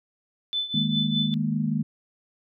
sine tone with tremolo, 3510 Hz, A7, 5 cents flat, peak -22 dBFS, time 0.53-1.34 s, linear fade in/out 0 ms, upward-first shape triangle, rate 4.9 Hz, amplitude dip 85%
sine chord, D# suspended fourth, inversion none, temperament equal, 155.56 / 207.7 / 233.1 Hz, D#3 / G#3 / A#3, 0 / 0 / 0 cents, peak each -27 dBFS, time 0.74-1.83 s, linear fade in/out 5 ms
effects none

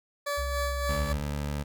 20% pulse tone with tremolo, 575 Hz, D5, 37 cents flat, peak -23 dBFS, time 0.26-1.13 s, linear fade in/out 10 ms, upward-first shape sine, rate 3.5 Hz, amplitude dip 45%
sine tone with pitch glide, 65.41 to 64.25 Hz, C2 to C2, 0 to -31 cents, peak -30 dBFS, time 0.37-1.22 s, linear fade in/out 20 ms, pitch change -31 cents, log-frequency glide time 0.56-1.08 s
20% pulse tone, 72.7 Hz, D2, 17 cents flat, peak -25 dBFS, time 0.88-1.64 s, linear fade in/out 20 ms
effects none

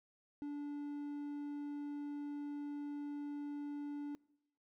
triangle tone, 290 Hz, D4, 22 cents flat, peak -38 dBFS, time 0.42-4.15 s, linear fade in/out 0 ms, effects noise-tail reverb RT60 0.9 s tail -24 dB re dry

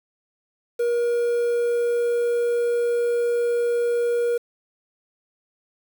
triangle tone with quantisation, 475.9 Hz, A#4, 36 cents sharp, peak -17 dBFS, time 0.79-4.38 s, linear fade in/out 10 ms, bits 7, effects none

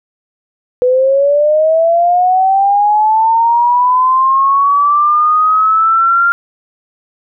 sine linear sweep, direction up, 493.9 to 1396.9 Hz, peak -7 dBFS, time 0.82-6.32 s, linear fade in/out 0 ms, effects none

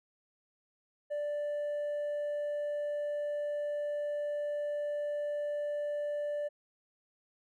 triangle tone with hard clipping, 587.3 Hz, D5, in tune, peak -31 dBFS, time 1.1-6.49 s, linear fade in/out 20 ms, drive 1 dB, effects none

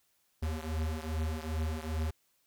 square beating tone pair, 77.78 / 80.28 Hz, D#2 / E2, 0 / -45 cents, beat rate 2.5 Hz, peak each -35 / -37 dBFS, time 0.42-2.11 s, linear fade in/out 10 ms, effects white hiss -73 dBFS RMS until 2.46 s

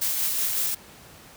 blue noise with tremolo, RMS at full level -24 dBFS, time 0.01-0.75 s, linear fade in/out 10 ms, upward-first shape triangle, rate 5.4 Hz, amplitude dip 35%, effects pink hiss -48 dBFS RMS until 1.36 s + high-pass 60 Hz 12 dB/octave

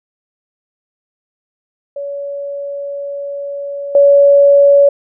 sine tone with level steps, 565 Hz, C#5, 33 cents sharp, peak -20 / -4 dBFS, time 1.96-4.89 s, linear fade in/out 5 ms, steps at 3.95 s, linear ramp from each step 2 ms, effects none

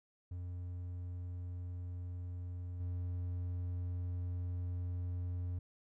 triangle tone with level steps, 88.9 Hz, F2, 31 cents sharp, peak -38 / -34 dBFS, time 0.31-5.59 s, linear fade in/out 5 ms, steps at 2.8 s, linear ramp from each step 5 ms, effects none

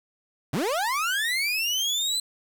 30% pulse linear sweep, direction up, 110 to 4081 Hz, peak -21 dBFS, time 0.53-2.2 s, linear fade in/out 5 ms, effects 8-bit

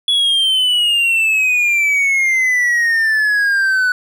triangle exponential sweep, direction down, 3400 to 1480 Hz, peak -10 dBFS, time 0.08-3.92 s, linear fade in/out 2 ms, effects none

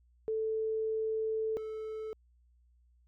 sine / triangle tone pair in turn, 440 / 436.5 Hz, A4 / A4, 0 / -14 cents, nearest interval unison, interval 14 cents, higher first, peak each -30 / -35 dBFS, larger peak first, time 0.28-1.57 / 1.57-2.13 s, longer first, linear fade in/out 0 ms, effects added 60 Hz sine -63 dBFS peak until 3.07 s

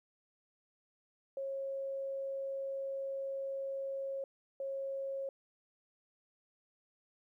sine tone bursts at uneven times, 544 Hz, C#5, 33 cents flat, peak -36 dBFS, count 2, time 1.37-4.24 / 4.6-5.29 s, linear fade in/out 2 ms, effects 13-bit

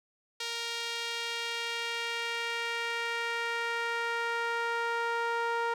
sawtooth tone with band-pass filter sweep, 466.2 Hz, A#4, in tune, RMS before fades -33 dBFS, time 0.4-5.74 s, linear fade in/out 5 ms, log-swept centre 4000 to 1100 Hz, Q 1.3, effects none

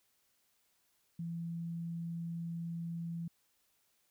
sine tone, 168.1 Hz, E3, 34 cents sharp, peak -37 dBFS, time 1.19-3.28 s, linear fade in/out 5 ms, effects white hiss -75 dBFS RMS until 4.1 s

